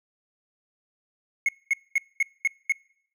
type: tone bursts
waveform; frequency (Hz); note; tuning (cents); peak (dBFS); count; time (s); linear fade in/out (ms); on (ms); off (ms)
triangle; 2175; C#7; -33; -17; 6; 1.46-2.722; 2; 27; 220
effects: noise-tail reverb RT60 0.7 s tail -26 dB re dry